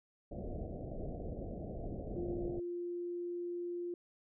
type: low-pass noise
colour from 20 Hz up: pink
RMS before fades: -42 dBFS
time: 0.31-2.6 s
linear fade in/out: 10 ms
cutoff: 710 Hz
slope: 96 dB/octave
type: tone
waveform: sine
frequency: 349.5 Hz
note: F4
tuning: 1 cent sharp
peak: -37 dBFS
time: 2.16-3.94 s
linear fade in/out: 2 ms
effects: none

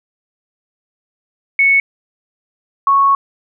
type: tone pair in turn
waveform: sine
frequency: 2211 / 1105.5 Hz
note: C#7 / C#6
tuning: -5 / -5 cents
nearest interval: octave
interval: 1200 cents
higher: first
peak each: -8 dBFS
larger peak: neither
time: 1.59-1.8 / 2.87-3.15 s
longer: second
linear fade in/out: 2 ms
effects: none

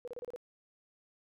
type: tone bursts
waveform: sine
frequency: 488.2 Hz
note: B4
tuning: 20 cents flat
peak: -39 dBFS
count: 6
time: 0.05-0.361 s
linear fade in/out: 0 ms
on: 26 ms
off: 31 ms
effects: none

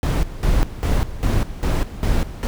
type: noise with tremolo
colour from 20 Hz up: brown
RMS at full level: -17 dBFS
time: 0.03-2.47 s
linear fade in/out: 0 ms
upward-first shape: square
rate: 2.5 Hz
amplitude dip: 80%
effects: none

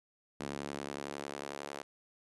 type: tone with high-pass filter sweep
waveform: sawtooth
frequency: 71 Hz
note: C#2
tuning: 42 cents sharp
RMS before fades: -42 dBFS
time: 0.4-1.83 s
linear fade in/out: 5 ms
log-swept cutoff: 230 to 500 Hz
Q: 0.97
effects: resampled to 24000 Hz

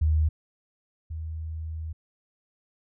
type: tone pair in turn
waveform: sine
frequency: 77.7 / 79.7 Hz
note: D#2 / D#2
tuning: -2 / +42 cents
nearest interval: unison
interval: 44 cents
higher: second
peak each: -19 / -31 dBFS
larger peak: first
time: 0.01-0.29 / 1.1-1.93 s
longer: second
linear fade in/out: 10 ms
effects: none

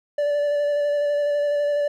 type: tone with vibrato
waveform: triangle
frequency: 582 Hz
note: D5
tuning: 16 cents flat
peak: -17 dBFS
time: 0.18-1.88 s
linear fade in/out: 5 ms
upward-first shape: square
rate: 12 Hz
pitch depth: 12 cents each way
effects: none

